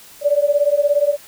sine beating tone pair, 571 / 588 Hz, D5 / D5, -49 / +2 cents, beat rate 17 Hz, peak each -16 dBFS, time 0.21-1.17 s, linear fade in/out 50 ms, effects white hiss -43 dBFS RMS until 1.27 s

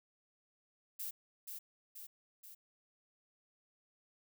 violet noise with echo, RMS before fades -42 dBFS, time 0.99-1.11 s, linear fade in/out 10 ms, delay 480 ms, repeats 3, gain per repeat -4 dB, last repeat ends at 2.55 s, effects none

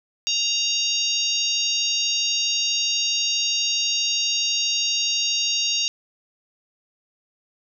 harmonic tone, 932.3 Hz, A#5, in tune, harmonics 3 / 4 / 5 / 6 / 7, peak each -25 / -26 / -27 / -28 / -28 dBFS, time 0.27-5.88 s, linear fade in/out 0 ms, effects none

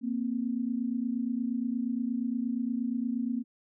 sine tone pair together, 233.1 / 261.6 Hz, A#3 / C4, 0 / 0 cents, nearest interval major second, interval 200 cents, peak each -30 / -32 dBFS, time 0.01-3.44 s, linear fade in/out 50 ms, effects none

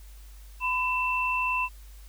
sine tone pair together, 1006 / 2676 Hz, B5 / E7, +32 / +25 cents, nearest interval octave + perfect fourth, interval 1693 cents, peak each -27 / -27 dBFS, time 0.6-1.69 s, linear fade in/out 50 ms, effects added 50 Hz sine -44 dBFS peak until 2.08 s + white hiss -57 dBFS RMS until 2.08 s

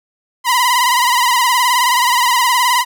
sawtooth tone with vibrato, 987.8 Hz, B5, in tune, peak -7 dBFS, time 0.44-2.85 s, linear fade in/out 50 ms, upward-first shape sine, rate 19 Hz, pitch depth 79 cents each way, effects none

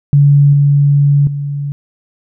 sine tone with level steps, 142.8 Hz, D3, 48 cents flat, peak -4 / -6 / -16 dBFS, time 0.13-1.72 s, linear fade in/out 0 ms, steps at 0.53 / 1.27 s, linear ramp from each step 2 ms, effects none

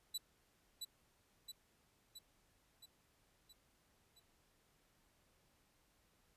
sawtooth tone with echo, 3961 Hz, B7, 4 cents sharp, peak -36 dBFS, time 0.14-0.18 s, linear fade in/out 10 ms, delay 670 ms, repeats 6, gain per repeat -4 dB, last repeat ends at 4.2 s, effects pink hiss -75 dBFS RMS until 6.36 s + resampled to 32000 Hz

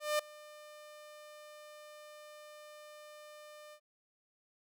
sawtooth tone with ADSR envelope, 600 Hz, D5, 37 cents sharp, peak -24 dBFS, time 0-3.8 s, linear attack 190 ms, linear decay 6 ms, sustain -23 dB, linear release 70 ms, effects none

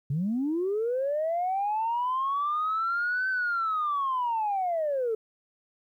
sine linear two-way sweep, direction up then down, 130.5 to 1541 to 429.2 Hz, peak -24 dBFS, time 0.1-5.15 s, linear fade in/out 5 ms, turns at 3.29 s, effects tanh soft clip ceiling -21 dBFS + 11-bit

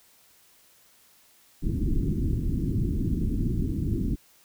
pink low-pass noise, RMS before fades -26 dBFS, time 1.62-4.16 s, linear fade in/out 20 ms, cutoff 340 Hz, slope 48 dB/octave, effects white hiss -59 dBFS RMS until 4.44 s

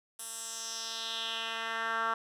10% pulse tone with band-pass filter sweep, 226.3 Hz, A3, 49 cents sharp, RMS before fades -36 dBFS, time 0.19-2.14 s, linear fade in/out 5 ms, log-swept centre 10000 to 1300 Hz, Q 2.7, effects none

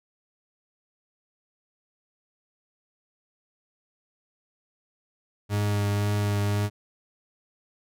40% pulse tone with vibrato, 102.7 Hz, G#2, 19 cents flat, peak -22 dBFS, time 5.49-6.7 s, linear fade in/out 50 ms, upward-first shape triangle, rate 1.9 Hz, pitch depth 15 cents each way, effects none

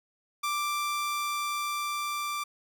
sawtooth tone with level ramp, 1177 Hz, D6, 3 cents sharp, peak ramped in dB -24 to -27 dBFS, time 0.43-2.44 s, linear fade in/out 10 ms, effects 11-bit

